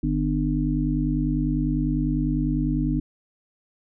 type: harmonic tone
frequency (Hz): 50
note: G1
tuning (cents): +35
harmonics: 1 / 3 / 5 / 6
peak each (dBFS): -26 / -26 / -26 / -26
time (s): 0.03-3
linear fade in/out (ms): 5
effects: none